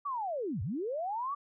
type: linear two-way sweep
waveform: sine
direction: down then up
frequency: 1174.7 to 79.4 to 1174.7 Hz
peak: -32 dBFS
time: 0.05-1.35 s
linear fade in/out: 10 ms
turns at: 0.62 s
effects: none